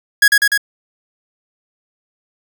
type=tone with echo; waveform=45% pulse; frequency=1661.2 Hz; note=G#6; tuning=in tune; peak=-6 dBFS; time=0.22-0.28 s; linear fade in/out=5 ms; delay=99 ms; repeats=3; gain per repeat=-2 dB; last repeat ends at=0.577 s; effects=none